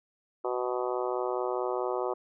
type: harmonic tone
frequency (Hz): 124.6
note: B2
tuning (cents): +16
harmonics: 3 / 4 / 5 / 6 / 7 / 8 / 9 / 10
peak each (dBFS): -32 / -34 / -36 / -38 / -39 / -40 / -41 / -42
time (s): 0.44-2.14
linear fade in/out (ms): 10
effects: none